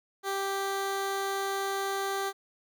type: tone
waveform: 15% pulse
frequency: 392 Hz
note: G4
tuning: in tune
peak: -23 dBFS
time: 0.23-2.33 s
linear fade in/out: 50 ms
effects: none